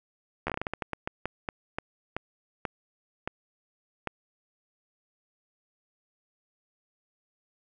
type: slowing click train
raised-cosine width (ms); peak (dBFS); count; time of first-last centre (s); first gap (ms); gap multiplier
0.5; -15; 19; 0.47-4.073; 12; 1.28
effects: none